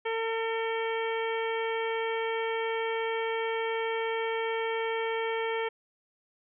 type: harmonic tone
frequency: 451.9 Hz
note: A4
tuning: 46 cents sharp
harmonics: 1 / 2 / 3 / 4 / 5 / 6 / 7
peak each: -30 / -35 / -41 / -39 / -38 / -47 / -43 dBFS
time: 0.05-5.69 s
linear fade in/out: 10 ms
effects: none